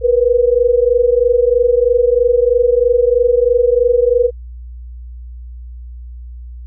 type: tone pair together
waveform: sine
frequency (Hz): 474 / 497.1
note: A#4 / B4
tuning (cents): +29 / +11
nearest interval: minor second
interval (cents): 82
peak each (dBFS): -12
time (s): 0.01-4.31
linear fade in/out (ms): 50
effects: added 60 Hz sine -28 dBFS peak until 6.66 s